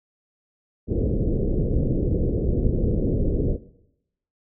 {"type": "low-pass noise", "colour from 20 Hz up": "pink", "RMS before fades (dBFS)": -22, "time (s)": [0.87, 3.58], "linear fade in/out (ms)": 50, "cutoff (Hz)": 510, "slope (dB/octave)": 48, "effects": ["noise-tail reverb RT60 0.8 s tail -17 dB re dry"]}